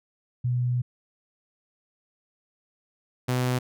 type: tone pair in turn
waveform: sine / sawtooth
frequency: 123.4 / 125.92 Hz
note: B2 / B2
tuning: -1 / +34 cents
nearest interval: unison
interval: 35 cents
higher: second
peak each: -22 / -19 dBFS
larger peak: second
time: 0.44-0.82 / 3.28-3.59 s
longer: first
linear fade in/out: 10 ms
effects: none